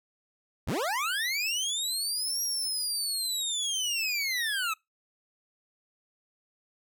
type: linear two-way sweep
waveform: 25% pulse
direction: up then down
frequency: 38.89 to 5690 to 1257 Hz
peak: -24 dBFS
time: 0.67-4.74 s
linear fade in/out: 10 ms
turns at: 2.42 s
effects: noise-tail reverb RT60 0.2 s tail -26 dB re dry